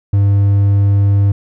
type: tone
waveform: triangle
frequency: 100 Hz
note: G2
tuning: 35 cents sharp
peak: -6 dBFS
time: 0.13-1.32 s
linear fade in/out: 5 ms
effects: none